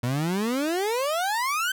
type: exponential sweep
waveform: 30% pulse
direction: up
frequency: 117 to 1568 Hz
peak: -21 dBFS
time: 0.03-1.72 s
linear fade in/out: 5 ms
effects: none